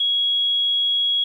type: tone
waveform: sine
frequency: 3322 Hz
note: G#7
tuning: in tune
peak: -17 dBFS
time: 0-1.24 s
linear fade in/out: 5 ms
effects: 9-bit